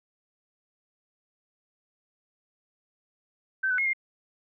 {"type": "tone with pitch steps", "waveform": "sine", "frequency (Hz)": [1545, 1499, 2159, 2115], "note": ["G6", "F#6", "C#7", "C7"], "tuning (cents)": [-26, 22, -46, 18], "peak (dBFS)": -23, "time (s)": [3.63, 3.934], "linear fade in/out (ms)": 10, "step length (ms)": 76, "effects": []}